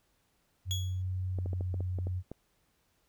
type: tone with pitch glide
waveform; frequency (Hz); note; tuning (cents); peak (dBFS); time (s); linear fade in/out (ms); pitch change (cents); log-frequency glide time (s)
sine; 92.5 to 91.17; F#2 to F#2; 0 to -25; -31; 0.65-2.23; 50; -25; 1.34-1.42
type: tone with exponential decay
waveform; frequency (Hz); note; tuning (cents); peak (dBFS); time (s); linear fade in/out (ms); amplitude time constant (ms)
30% pulse; 3349; G#7; +14; -28; 0.71-1.02; 0; 67
type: clicks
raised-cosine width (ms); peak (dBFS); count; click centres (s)
2; -27; 9; 1.387 / 1.46 / 1.532 / 1.609 / 1.742 / 1.806 / 1.987 / 2.07 / 2.316
effects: pink hiss -73 dBFS RMS until 3.08 s